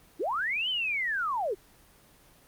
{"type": "linear two-way sweep", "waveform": "sine", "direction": "up then down", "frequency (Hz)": [262.7, 3118, 346.2], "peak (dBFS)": -27, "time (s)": [0.19, 1.55], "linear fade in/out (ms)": 20, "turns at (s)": 0.69, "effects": ["pink hiss -58 dBFS RMS until 2.47 s", "Opus 24 kbps"]}